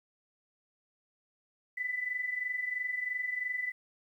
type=tone pair together; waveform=sine; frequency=1975.5 / 1998.5 Hz; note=B6 / B6; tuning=0 / +20 cents; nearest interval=unison; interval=20 cents; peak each=-38 / -33 dBFS; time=1.77-3.72 s; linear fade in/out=10 ms; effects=11-bit